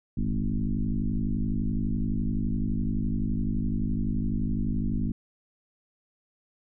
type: tone with frequency modulation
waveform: sine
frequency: 109.4 Hz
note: A2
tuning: 9 cents flat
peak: -24 dBFS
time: 0.17-5.12 s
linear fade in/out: 5 ms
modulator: 51.8 Hz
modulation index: 3
effects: none